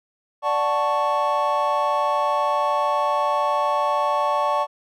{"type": "chord", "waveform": "triangle", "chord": "D major seventh", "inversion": "none", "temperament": "equal", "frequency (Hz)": [587.3, 740, 880, 1108.7], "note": ["D5", "F#5", "A5", "C#6"], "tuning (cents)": [0, 0, 0, 0], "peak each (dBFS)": [-22, -26, -22, -21], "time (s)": [0.42, 4.67], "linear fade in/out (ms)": 50, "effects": []}